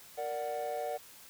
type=chord; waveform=triangle; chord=Bb augmented; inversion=none; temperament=equal; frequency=466.2 / 587.3 / 740 Hz; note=Bb4 / D5 / F#5; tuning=0 / 0 / 0 cents; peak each=-37 / -35 / -35 dBFS; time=0.17-0.98 s; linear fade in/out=20 ms; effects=tanh soft clip ceiling -25 dBFS + white hiss -54 dBFS RMS until 1.29 s